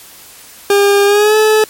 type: tone with pitch glide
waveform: 40% pulse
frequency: 402.8 to 431.7 Hz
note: G4 to A4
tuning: +47 to -33 cents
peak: -6 dBFS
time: 0.7-1.64 s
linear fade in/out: 2 ms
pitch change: +120 cents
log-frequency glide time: 1.06-1.36 s
effects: white hiss -37 dBFS RMS until 1.69 s + MP3 64 kbps